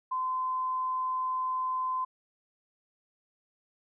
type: tone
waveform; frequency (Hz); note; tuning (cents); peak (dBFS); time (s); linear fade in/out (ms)
sine; 1028; C6; -31; -28; 0.11-2.05; 10
effects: none